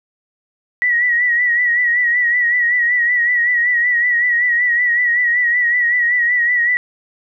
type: tone with vibrato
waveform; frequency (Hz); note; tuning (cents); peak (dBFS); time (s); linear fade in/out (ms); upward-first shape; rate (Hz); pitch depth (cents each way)
sine; 1930; B6; -40; -12; 0.82-6.77; 0; sine; 5.3; 52
effects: none